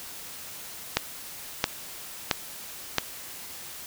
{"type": "click train", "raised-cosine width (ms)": 0.2, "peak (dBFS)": -3, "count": 4, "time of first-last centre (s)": [0.97, 2.983], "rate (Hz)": 1.49, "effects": ["white hiss -41 dBFS RMS until 3.86 s"]}